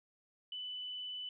sine tone with frequency modulation, 2994 Hz, F#7, 20 cents sharp, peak -40 dBFS, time 0.52-1.29 s, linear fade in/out 2 ms, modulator 66.4 Hz, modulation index 0.3, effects none

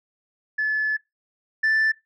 sine tone pair in turn, 1727 / 1762.3 Hz, A6 / A6, -33 / +2 cents, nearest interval unison, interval 35 cents, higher second, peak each -19 / -15 dBFS, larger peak second, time 0.58-0.97 / 1.63-1.92 s, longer first, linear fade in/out 10 ms, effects noise-tail reverb RT60 0.2 s tail -22 dB re dry + tanh soft clip ceiling -16 dBFS

